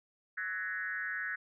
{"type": "tone with frequency modulation", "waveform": "sine", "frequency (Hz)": 1675, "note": "G#6", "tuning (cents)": 14, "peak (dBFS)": -34, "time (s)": [0.37, 1.36], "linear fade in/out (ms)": 10, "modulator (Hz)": 183, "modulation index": 1.3, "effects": []}